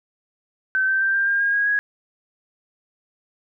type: tone with pitch steps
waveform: sine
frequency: 1537 / 1554 / 1571.1 / 1588.4 / 1606 / 1623.7 / 1641.6 / 1659.7 Hz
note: G6 / G6 / G6 / G6 / G6 / G#6 / G#6 / G#6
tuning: -35 / -16 / +3 / +22 / +41 / -40 / -21 / -2 cents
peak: -17 dBFS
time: 0.75-1.79 s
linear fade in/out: 0 ms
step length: 130 ms
effects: none